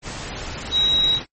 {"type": "tone in noise", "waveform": "sine", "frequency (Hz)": 3836, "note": "A#7", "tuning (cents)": 49, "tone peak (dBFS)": -15, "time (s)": [0.71, 1.2], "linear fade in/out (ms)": 50, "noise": "pink", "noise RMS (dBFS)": -31, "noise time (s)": [0.02, 1.26], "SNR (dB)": 13, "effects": ["noise-tail reverb RT60 0.1 s tail -22 dB re dry", "MP3 32 kbps"]}